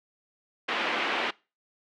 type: band-pass noise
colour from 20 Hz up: white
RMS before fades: -29 dBFS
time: 0.68-1.31 s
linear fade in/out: 10 ms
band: 240 to 2900 Hz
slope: 24 dB/octave
effects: noise-tail reverb RT60 0.3 s tail -23 dB re dry